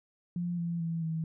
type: tone with pitch steps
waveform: sine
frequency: 174.61 / 170.03 / 165.57 / 161.23 Hz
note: F3 / F3 / E3 / E3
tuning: 0 / -46 / +8 / -38 cents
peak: -30 dBFS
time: 0.36-1.24 s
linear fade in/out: 2 ms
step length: 220 ms
effects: none